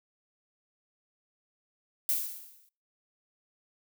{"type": "noise with exponential decay", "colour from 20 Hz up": "violet", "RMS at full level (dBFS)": -26, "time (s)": [2.09, 2.69], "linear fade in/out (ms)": 0, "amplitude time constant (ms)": 130, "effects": ["noise-tail reverb RT60 0.4 s tail -25 dB re dry"]}